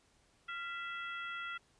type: harmonic tone with a mistuned harmonic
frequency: 661 Hz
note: E5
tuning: 5 cents sharp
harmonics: 2 / 3 / 4 / 5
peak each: -41 / -46 / -49 / -50 dBFS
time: 0.48-1.58 s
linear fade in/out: 10 ms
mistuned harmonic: 2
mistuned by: +80 cents
effects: pink hiss -70 dBFS RMS until 1.79 s + resampled to 22050 Hz